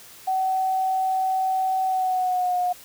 sine tone with pitch glide, 757 to 719.9 Hz, F#5 to F#5, +39 to -48 cents, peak -20 dBFS, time 0.27-2.73 s, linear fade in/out 10 ms, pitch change -87 cents, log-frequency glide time 1.85-2.57 s, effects white hiss -46 dBFS RMS until 2.84 s

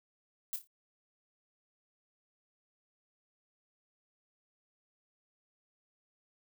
violet noise with echo, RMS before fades -36 dBFS, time 0.53-0.56 s, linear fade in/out 0 ms, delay 28 ms, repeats 4, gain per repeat -9 dB, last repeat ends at 0.672 s, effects none

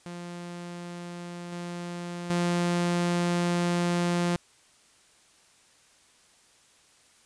sawtooth tone with level steps, 174.3 Hz, F3, 3 cents flat, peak -33 / -30 / -20 dBFS, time 0.06-4.36 s, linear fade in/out 0 ms, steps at 1.52 / 2.3 s, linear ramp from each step 2 ms, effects white hiss -60 dBFS RMS until 7.25 s + resampled to 22050 Hz

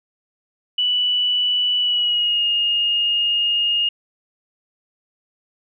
sine tone with pitch glide, 2962 to 2846 Hz, F#7 to F7, +1 to +32 cents, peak -16 dBFS, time 0.78-3.89 s, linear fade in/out 5 ms, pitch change -69 cents, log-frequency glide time 1.79-2.45 s, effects none

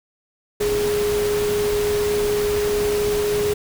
sine tone in noise, 415.3 Hz, G#4, in tune, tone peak -18 dBFS, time 0.6-3.54 s, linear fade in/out 10 ms, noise pink, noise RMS -28 dBFS, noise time 0.6-3.54 s, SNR +7 dB, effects none

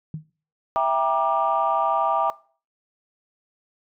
sine tone with exponential decay, 155.56 Hz, D#3, in tune, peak -25 dBFS, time 0.14-0.3 s, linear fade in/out 2 ms, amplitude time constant 33 ms
sine chord, E half-diminished seventh, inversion none, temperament just, 659.3 / 791.1 / 949.3 / 1186.7 Hz, E5 / G5 / Bb5 / D6, 0 / +16 / +31 / +18 cents, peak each -23 dBFS, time 0.76-2.3 s, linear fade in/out 0 ms
effects noise-tail reverb RT60 0.4 s tail -20 dB re dry + tanh soft clip ceiling -10 dBFS

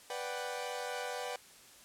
sawtooth chord, G major seventh, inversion first, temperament equal, 493.9 / 587.3 / 740 / 784 Hz, B4 / D5 / F#5 / G5, 0 / 0 / 0 / 0 cents, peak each -37 / -40 / -40 / -40 dBFS, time 0.1-1.36 s, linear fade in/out 2 ms, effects white hiss -57 dBFS RMS until 1.84 s + low-pass 11000 Hz 12 dB/octave

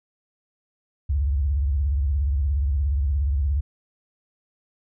sine tone with vibrato, 69.9 Hz, C#2, 15 cents sharp, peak -19 dBFS, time 1.09-3.61 s, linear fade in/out 10 ms, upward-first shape triangle, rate 17 Hz, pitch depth 250 cents each way, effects none

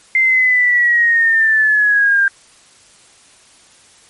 sine linear sweep, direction down, 2093 to 1585 Hz, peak -9 dBFS, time 0.15-2.28 s, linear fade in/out 2 ms, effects white hiss -47 dBFS RMS until 4.09 s + MP3 48 kbps

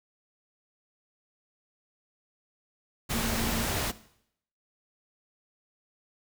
sine tone in noise, 227.7 Hz, A#3, 40 cents flat, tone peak -31 dBFS, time 3.13-3.66 s, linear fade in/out 20 ms, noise pink, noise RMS -30 dBFS, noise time 3.09-3.92 s, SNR -4 dB, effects noise-tail reverb RT60 0.7 s tail -17 dB re dry

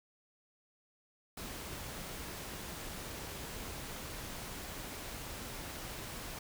pink noise, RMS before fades -44 dBFS, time 1.37-6.39 s, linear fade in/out 5 ms, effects none

